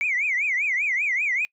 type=tone with vibrato; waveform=sine; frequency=2212 Hz; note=C#7; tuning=4 cents flat; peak=-20 dBFS; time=0.01-1.45 s; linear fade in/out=0 ms; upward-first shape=triangle; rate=5.1 Hz; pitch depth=250 cents each way; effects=noise-tail reverb RT60 0.1 s tail -26 dB re dry + tanh soft clip ceiling -16 dBFS